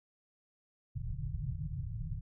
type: low-pass noise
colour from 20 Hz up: white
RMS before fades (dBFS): -38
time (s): 0.95-2.21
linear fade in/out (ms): 10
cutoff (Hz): 160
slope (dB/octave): 96
effects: none